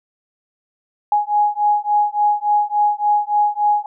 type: beating tone pair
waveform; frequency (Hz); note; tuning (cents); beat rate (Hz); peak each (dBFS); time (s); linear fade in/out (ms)
sine; 830.6 / 834.1; G#5 / G#5; 0 / +7; 3.5; -17; 1.12-3.86; 2
effects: none